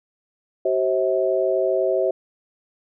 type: tone cluster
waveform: sine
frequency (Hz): 380.4 / 532 / 644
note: F#4 / C5 / E5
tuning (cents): +48 / +29 / -41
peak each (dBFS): -22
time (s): 0.65-2.11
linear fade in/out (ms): 5
effects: none